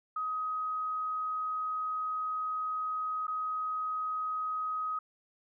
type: tone with dropouts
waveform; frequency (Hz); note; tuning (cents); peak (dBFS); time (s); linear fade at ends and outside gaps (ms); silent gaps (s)
sine; 1260; D#6; +21; -31; 0.16-4.99; 5; 3.269-3.279
effects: none